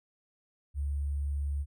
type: tone with sample-and-hold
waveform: sine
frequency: 71.2 Hz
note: C#2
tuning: 47 cents sharp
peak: -29 dBFS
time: 0.74-1.66 s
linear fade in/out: 50 ms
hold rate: 8820 Hz
effects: none